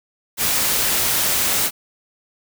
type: noise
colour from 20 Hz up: white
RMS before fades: -19 dBFS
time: 0.37-1.71 s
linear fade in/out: 50 ms
effects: none